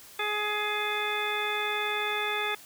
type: harmonic tone with a mistuned harmonic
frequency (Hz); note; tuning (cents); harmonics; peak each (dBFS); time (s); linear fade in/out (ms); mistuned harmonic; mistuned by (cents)
419.1; G#4; +16; 1 / 2 / 3 / 4 / 5 / 6 / 8; -35 / -35 / -35 / -35 / -35 / -35 / -35; 0.19-2.55; 5; 8; +67
effects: white hiss -50 dBFS RMS until 2.65 s